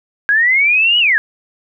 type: linear two-way sweep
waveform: sine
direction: up then down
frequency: 1614 to 2957 to 1614 Hz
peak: -9 dBFS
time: 0.29-1.18 s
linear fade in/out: 0 ms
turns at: 0.99 s
effects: none